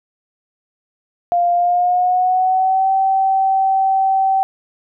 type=tone with pitch glide; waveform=sine; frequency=698.5 to 770.6 Hz; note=F5 to G5; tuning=0 to -30 cents; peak=-12 dBFS; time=1.32-4.43 s; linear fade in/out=0 ms; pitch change=+170 cents; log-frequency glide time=1.53-2.9 s; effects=none